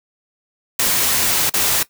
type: noise with dropouts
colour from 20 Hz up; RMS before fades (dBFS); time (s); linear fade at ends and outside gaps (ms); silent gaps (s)
white; -17; 0.79-1.83; 5; 1.497-1.538
effects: noise-tail reverb RT60 0.1 s tail -17 dB re dry